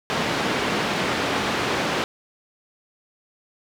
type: band-pass noise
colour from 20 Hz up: pink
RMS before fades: -24 dBFS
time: 0.1-2.04 s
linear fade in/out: 0 ms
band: 190 to 3700 Hz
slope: 12 dB/octave
effects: none